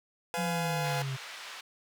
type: chord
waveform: sawtooth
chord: F diminished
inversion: second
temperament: just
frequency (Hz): 502.9 / 698.5 / 838.1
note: Cb5 / F5 / Ab5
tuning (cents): +31 / 0 / +16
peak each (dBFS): -32 / -32 / -32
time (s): 0.34-1.02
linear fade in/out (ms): 0
type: exponential sweep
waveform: triangle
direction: down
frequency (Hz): 182.3 to 130.81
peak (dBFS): -30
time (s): 0.37-1.17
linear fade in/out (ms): 20
type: band-pass noise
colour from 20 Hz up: white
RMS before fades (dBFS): -44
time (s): 0.84-1.61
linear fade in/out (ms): 5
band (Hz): 850 to 3400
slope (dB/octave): 12
effects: none